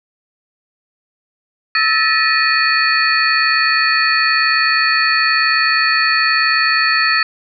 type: tone cluster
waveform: sine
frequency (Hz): 1306 / 1765 / 1904 / 2473 / 4422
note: E6 / A6 / A#6 / D#7 / C#8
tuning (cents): -17 / +5 / +36 / -11 / -5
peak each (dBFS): -18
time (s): 1.75-7.23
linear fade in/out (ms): 2
effects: none